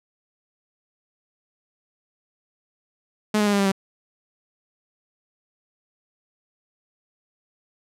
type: tone with pitch steps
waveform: sawtooth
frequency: 212.4 / 208.5 / 204.7 / 200.9 / 197.26 / 193.65 Hz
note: G#3 / G#3 / G#3 / G3 / G3 / G3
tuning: +39 / +7 / -25 / +43 / +11 / -21 cents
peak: -14 dBFS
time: 3.34-3.718 s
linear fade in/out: 5 ms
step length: 63 ms
effects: low-pass 11000 Hz 12 dB/octave